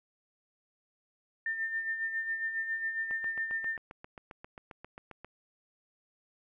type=tone with tremolo; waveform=sine; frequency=1802 Hz; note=A6; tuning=41 cents sharp; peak=-29 dBFS; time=1.46-3.77 s; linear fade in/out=2 ms; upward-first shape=sine; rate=7.3 Hz; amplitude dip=55%
type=click train; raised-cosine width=0.5 ms; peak=-30 dBFS; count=17; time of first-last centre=3.11-5.246 s; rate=7.49 Hz
effects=none